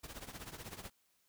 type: noise with tremolo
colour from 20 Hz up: pink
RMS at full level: -45 dBFS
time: 0.03-0.9 s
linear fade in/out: 10 ms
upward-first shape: triangle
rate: 16 Hz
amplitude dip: 85%
effects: white hiss -75 dBFS RMS until 1.28 s